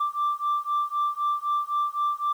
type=beating tone pair; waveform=sine; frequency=1174.7 / 1178.6 Hz; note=D6 / D6; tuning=0 / +6 cents; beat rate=3.9 Hz; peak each=-25 dBFS; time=0-2.33 s; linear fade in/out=10 ms; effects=tanh soft clip ceiling -19 dBFS + 9-bit